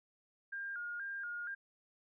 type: tone with vibrato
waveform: sine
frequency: 1511 Hz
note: F#6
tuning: 36 cents sharp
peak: -39 dBFS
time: 0.52-1.55 s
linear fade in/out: 10 ms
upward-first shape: square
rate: 2.1 Hz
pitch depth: 100 cents each way
effects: none